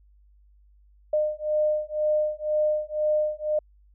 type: beating tone pair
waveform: sine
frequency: 607 / 609 Hz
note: D#5 / D#5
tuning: -43 / -37 cents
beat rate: 2 Hz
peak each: -25 dBFS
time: 1.13-3.59 s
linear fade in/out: 5 ms
effects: added 50 Hz sine -54 dBFS peak until 3.94 s